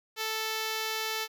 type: tone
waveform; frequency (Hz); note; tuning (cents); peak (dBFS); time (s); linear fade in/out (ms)
5% pulse; 440; A4; 0; -19; 0.16-1.28; 50
effects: none